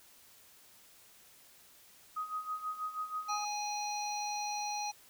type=tone with tremolo; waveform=sine; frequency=1254 Hz; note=D#6; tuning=13 cents sharp; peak=-33 dBFS; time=2.16-3.45 s; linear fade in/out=10 ms; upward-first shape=sine; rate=6.2 Hz; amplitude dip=75%
type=harmonic tone; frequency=830.6 Hz; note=G#5; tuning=in tune; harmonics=1 / 3 / 5 / 7; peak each=-36 / -45 / -43 / -42 dBFS; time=3.28-4.92 s; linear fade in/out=20 ms
effects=white hiss -60 dBFS RMS until 5.09 s